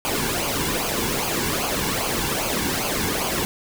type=noise with flanger; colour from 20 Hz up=pink; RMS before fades=-24 dBFS; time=0.05-3.45 s; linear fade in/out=0 ms; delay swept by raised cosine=0.53 to 1.63 ms; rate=2.5 Hz; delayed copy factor=-0.65; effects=none